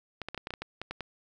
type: clicks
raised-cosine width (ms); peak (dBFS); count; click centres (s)
0.3; -20; 11; 0.217 / 0.286 / 0.346 / 0.377 / 0.471 / 0.506 / 0.538 / 0.62 / 0.816 / 0.91 / 1.007
effects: none